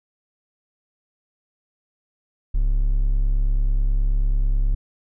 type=tone; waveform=triangle; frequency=34.65 Hz; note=C#1; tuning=in tune; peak=-14 dBFS; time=2.54-4.75 s; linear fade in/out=10 ms; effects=none